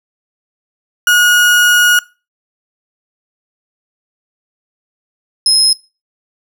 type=tone pair in turn; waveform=35% pulse; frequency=1447 / 5139 Hz; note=F#6 / E8; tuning=-39 / -45 cents; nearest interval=octave + minor seventh; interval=2194 cents; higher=second; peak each=-5 dBFS; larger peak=neither; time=1.07-1.99 / 5.46-5.73 s; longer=first; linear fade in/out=2 ms; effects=noise-tail reverb RT60 0.3 s tail -22 dB re dry